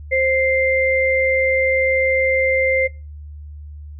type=tone pair together; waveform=sine; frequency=525.5 / 2093 Hz; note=C5 / C7; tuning=+7 / 0 cents; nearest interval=2 octaves; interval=2393 cents; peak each=-17 dBFS; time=0.11-2.88 s; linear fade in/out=20 ms; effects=noise-tail reverb RT60 0.3 s tail -24 dB re dry + added 74 Hz sine -32 dBFS peak until 3.99 s